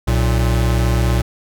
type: tone pair together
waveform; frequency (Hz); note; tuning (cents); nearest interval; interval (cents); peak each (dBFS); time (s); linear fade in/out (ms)
square; 61.5 / 116.7; B1 / A#2; -7 / +2; major seventh; 1109; -16 / -18; 0.07-1.22; 10
effects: none